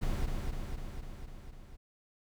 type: noise with echo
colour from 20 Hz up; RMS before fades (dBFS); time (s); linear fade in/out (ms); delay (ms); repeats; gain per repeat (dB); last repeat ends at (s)
brown; -31; 0.01-0.27; 20; 250; 6; -3; 1.77
effects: none